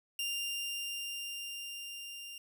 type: tone with level ramp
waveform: sawtooth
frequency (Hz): 2794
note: F7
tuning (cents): 0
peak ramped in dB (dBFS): -30 to -41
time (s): 0.19-2.38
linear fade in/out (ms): 2
effects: none